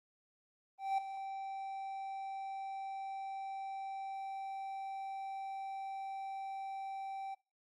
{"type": "tone with ADSR envelope", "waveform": "triangle", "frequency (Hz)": 778, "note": "G5", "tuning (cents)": -13, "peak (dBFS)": -27, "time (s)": [0.78, 7.35], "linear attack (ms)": 200, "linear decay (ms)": 6, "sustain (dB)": -11, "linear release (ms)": 14, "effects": ["noise-tail reverb RT60 0.3 s tail -22 dB re dry", "Opus 24 kbps"]}